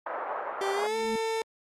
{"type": "band-pass noise", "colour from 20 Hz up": "pink", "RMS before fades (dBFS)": -34, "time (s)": [0.06, 0.87], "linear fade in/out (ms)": 5, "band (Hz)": [550, 1400], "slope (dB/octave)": 24}
{"type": "tone with exponential growth", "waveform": "sine", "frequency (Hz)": 220, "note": "A3", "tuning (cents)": 0, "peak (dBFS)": -30, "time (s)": [0.6, 1.16], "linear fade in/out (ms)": 5, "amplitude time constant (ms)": 120}
{"type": "tone with pitch glide", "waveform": "30% pulse", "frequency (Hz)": [392, 447.7], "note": ["G4", "A4"], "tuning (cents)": [0, 30], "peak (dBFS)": -25, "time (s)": [0.61, 1.42], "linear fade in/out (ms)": 2, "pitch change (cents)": 230, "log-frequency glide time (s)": [0.73, 0.96]}
{"effects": ["low-pass 9000 Hz 12 dB/octave", "Opus 48 kbps"]}